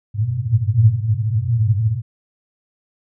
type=band-pass noise; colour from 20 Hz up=pink; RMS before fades=-17 dBFS; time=0.14-2.02 s; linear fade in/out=50 ms; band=100 to 120 Hz; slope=96 dB/octave; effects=none